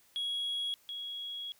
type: tone pair in turn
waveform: sine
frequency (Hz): 3322 / 3322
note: G#7 / G#7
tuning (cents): 0 / 0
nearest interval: unison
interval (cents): 0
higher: neither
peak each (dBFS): -30 / -37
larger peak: first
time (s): 0.16-0.74 / 0.89-1.52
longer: second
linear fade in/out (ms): 0
effects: tanh soft clip ceiling -30 dBFS + white hiss -65 dBFS RMS until 1.59 s